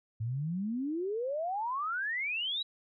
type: exponential sweep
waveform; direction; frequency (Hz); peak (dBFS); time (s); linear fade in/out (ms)
sine; up; 106.4 to 3954; -31; 0.2-2.63; 10
effects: none